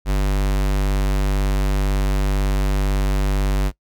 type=tone; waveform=square; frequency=49 Hz; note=G1; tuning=in tune; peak=-17 dBFS; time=0.05-3.72 s; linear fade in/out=50 ms; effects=noise-tail reverb RT60 0.1 s tail -20 dB re dry